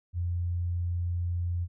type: tone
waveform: sine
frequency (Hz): 87.31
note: F2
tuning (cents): 0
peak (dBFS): -27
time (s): 0.13-1.68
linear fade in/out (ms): 50
effects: none

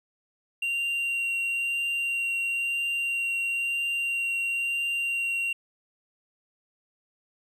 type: tone with vibrato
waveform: triangle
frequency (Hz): 2764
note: F7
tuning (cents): -19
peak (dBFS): -24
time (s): 0.62-5.53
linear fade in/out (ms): 5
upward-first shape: triangle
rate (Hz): 1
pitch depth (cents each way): 10
effects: none

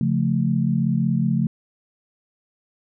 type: chord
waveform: sine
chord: Db augmented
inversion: none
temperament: equal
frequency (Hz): 138.59 / 174.61 / 220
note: Db3 / F3 / A3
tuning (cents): 0 / 0 / 0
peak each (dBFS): -22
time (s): 0.01-1.47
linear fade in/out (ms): 2
effects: none

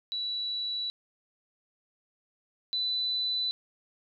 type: tone pair in turn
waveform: sine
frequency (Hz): 3936 / 3991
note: B7 / B7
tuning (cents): -7 / +17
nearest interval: unison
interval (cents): 24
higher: second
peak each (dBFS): -30 / -27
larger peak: second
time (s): 0.12-0.9 / 2.73-3.51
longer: neither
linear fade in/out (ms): 0
effects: none

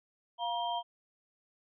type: tone cluster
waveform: sine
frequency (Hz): 698 / 952 / 3167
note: F5 / A#5 / G7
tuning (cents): -1 / +36 / +17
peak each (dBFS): -35 / -34 / -40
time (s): 0.38-0.83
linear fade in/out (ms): 50
effects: none

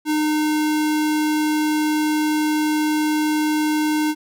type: tone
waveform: square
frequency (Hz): 305.3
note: D#4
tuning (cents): -33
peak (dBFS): -18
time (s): 0.05-4.15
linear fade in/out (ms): 50
effects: none

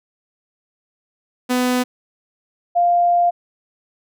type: tone pair in turn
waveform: sawtooth / sine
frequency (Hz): 250 / 698.6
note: B3 / F5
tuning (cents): +21 / 0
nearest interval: octave + tritone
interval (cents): 1779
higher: second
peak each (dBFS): -12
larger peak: neither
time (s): 1.49-1.84 / 2.75-3.31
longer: second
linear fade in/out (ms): 20
effects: none

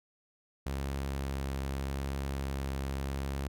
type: tone with vibrato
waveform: sawtooth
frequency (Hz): 68.2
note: C#2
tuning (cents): -28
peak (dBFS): -29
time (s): 0.66-3.48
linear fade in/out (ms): 5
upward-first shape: triangle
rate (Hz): 0.83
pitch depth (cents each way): 11
effects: none

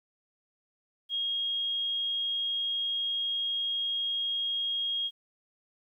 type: tone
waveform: sine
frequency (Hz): 3264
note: G#7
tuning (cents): -31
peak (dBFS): -28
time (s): 1.09-5.11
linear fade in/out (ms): 50
effects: 11-bit

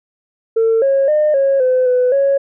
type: tone with pitch steps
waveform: sine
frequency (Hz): 451 / 546 / 606 / 547 / 510 / 500 / 553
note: A4 / C#5 / D#5 / C#5 / C5 / B4 / C#5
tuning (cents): +43 / -26 / -46 / -23 / -44 / +21 / -4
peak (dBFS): -9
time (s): 0.56-2.38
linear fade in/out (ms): 10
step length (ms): 260
effects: tanh soft clip ceiling -7 dBFS

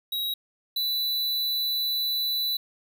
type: tone pair in turn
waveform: square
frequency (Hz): 3832 / 3975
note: A#7 / B7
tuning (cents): +47 / +10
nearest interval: minor second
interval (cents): 63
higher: second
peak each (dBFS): -27 / -25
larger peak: second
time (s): 0.12-0.34 / 0.76-2.57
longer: second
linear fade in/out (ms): 5
effects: none

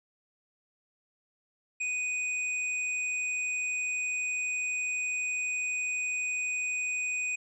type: tone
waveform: square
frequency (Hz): 2488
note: D#7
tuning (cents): -1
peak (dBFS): -30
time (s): 1.8-7.36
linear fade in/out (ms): 10
effects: resampled to 24000 Hz

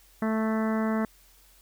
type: harmonic tone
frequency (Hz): 220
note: A3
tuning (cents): 0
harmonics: 1 / 2 / 3 / 4 / 5 / 6 / 7 / 8 / 9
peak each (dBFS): -25 / -34 / -34 / -39 / -38 / -39 / -43 / -42 / -44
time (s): 0.22-1.05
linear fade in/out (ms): 2
effects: added 45 Hz sine -59 dBFS peak until 1.61 s + white hiss -59 dBFS RMS until 1.61 s

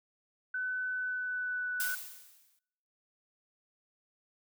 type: tone with pitch glide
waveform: sine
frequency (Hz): 1507 to 1486.3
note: F#6 to F#6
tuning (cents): +31 to +7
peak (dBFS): -32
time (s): 0.54-1.95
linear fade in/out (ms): 5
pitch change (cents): -24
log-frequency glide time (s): 0.89-1.73
type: noise with exponential decay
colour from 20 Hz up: blue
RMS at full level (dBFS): -33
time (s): 1.8-2.59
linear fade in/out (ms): 1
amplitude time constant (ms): 170
effects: noise-tail reverb RT60 1.0 s tail -25 dB re dry

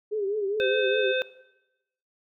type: tone with vibrato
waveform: sine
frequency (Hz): 409.1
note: G#4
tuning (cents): -26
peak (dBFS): -25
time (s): 0.11-1.13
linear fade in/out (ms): 20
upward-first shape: triangle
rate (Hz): 4.9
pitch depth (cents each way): 120
type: harmonic tone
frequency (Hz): 515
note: C5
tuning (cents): -28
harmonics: 1 / 3 / 5 / 7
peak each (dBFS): -25 / -30 / -32 / -33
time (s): 0.6-1.22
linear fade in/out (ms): 0
effects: noise-tail reverb RT60 0.9 s tail -18 dB re dry

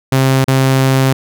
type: tone with dropouts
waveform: sawtooth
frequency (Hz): 133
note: C3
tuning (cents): +29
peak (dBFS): -5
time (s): 0.12-1.13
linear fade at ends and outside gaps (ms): 5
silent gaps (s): 0.444-0.479
effects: none

